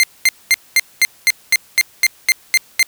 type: tone bursts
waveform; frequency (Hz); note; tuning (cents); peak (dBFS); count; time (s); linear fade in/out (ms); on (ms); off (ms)
sawtooth; 2093; C7; 0; -5; 12; 0-2.828; 0; 34; 220
effects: white hiss -48 dBFS RMS until 2.87 s